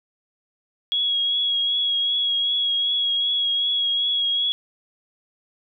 sine tone with vibrato, 3322 Hz, G#7, in tune, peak -19 dBFS, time 0.92-4.52 s, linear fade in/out 0 ms, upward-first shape triangle, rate 2.6 Hz, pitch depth 26 cents each way, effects none

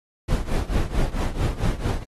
brown noise with tremolo, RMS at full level -19 dBFS, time 0.28-2.04 s, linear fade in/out 10 ms, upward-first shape triangle, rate 4.5 Hz, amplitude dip 90%, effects AAC 32 kbps

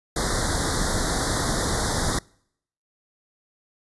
pink band-stop noise, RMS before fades -24 dBFS, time 0.16-2.19 s, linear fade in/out 5 ms, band 2000 to 3500 Hz, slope 96 dB/octave, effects noise-tail reverb RT60 0.7 s tail -26 dB re dry + resampled to 24000 Hz

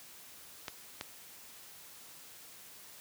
clicks, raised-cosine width 0.2 ms, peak -20 dBFS, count 2, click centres 0.682 / 1.011 s, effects white hiss -53 dBFS RMS until 3 s + high-pass 60 Hz 12 dB/octave

